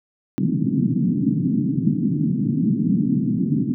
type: band-pass noise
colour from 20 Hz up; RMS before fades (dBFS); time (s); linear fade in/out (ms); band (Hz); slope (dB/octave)
white; -20; 0.38-3.74; 0; 130 to 280; 48
effects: none